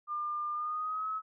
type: tone with pitch glide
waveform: sine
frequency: 1200 to 1286.1 Hz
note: D6 to E6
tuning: +37 to -43 cents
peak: -32 dBFS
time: 0.07-1.22 s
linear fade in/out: 50 ms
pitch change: +120 cents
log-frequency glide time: 0.53-1.08 s
effects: none